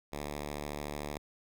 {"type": "tone", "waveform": "5% pulse", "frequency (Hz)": 73.42, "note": "D2", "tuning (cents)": 0, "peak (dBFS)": -26, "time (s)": [0.12, 1.18], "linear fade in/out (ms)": 10, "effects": []}